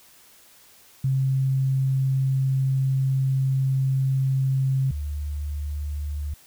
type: tone pair in turn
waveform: sine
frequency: 133.5 / 73.47 Hz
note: C3 / D2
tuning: +35 / +1 cents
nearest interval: minor seventh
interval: 1034 cents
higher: first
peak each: -19 / -26 dBFS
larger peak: first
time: 1.04-4.91 / 4.91-6.34 s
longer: first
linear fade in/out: 5 ms
effects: white hiss -53 dBFS RMS until 6.46 s